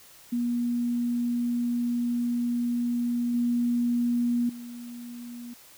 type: tone with level steps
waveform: sine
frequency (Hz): 240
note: B3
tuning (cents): -49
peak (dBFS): -24 / -22 / -37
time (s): 0.32-5.54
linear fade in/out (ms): 10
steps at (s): 3.34 / 4.49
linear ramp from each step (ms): 5
effects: white hiss -52 dBFS RMS until 5.77 s